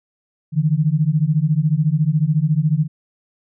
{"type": "beating tone pair", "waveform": "sine", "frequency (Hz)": [146.83, 160.83], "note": ["D3", "E3"], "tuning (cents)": [0, -42], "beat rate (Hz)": 14, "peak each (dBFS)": -17, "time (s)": [0.52, 2.88], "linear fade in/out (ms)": 50, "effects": []}